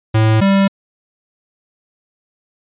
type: tone pair in turn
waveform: square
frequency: 110 / 196 Hz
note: A2 / G3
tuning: 0 / 0 cents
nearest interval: minor seventh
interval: 1000 cents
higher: second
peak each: -10 dBFS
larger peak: neither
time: 0.14-0.41 / 0.41-0.68 s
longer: neither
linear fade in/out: 10 ms
effects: resampled to 8000 Hz